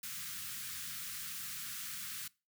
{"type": "band-stop noise", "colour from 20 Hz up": "white", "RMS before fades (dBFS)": -43, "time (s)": [0.03, 2.28], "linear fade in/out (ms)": 5, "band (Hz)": [220, 1200], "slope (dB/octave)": 48, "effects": ["noise-tail reverb RT60 0.3 s tail -23 dB re dry", "high-pass 80 Hz 12 dB/octave"]}